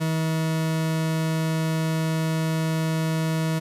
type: tone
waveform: 40% pulse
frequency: 160.1 Hz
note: D#3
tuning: 50 cents sharp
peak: -21 dBFS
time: 0-3.6 s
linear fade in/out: 20 ms
effects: resampled to 32000 Hz + 9-bit